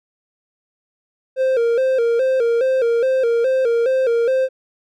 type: tone with vibrato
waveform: triangle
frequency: 493.9 Hz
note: B4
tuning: in tune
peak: -12 dBFS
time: 1.36-4.49 s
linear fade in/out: 50 ms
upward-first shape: square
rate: 2.4 Hz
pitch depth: 100 cents each way
effects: none